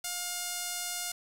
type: tone with band-pass filter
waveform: sawtooth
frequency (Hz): 710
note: F5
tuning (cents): +28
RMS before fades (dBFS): -36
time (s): 0.04-1.12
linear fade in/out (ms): 5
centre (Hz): 8800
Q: 0.97
effects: 9-bit